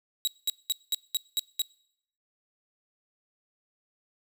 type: tone bursts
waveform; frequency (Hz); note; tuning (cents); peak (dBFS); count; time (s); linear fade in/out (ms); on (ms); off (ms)
sawtooth; 3848; B7; -46; -21; 7; 0.25-1.618; 0; 24; 200
effects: noise-tail reverb RT60 0.7 s tail -24 dB re dry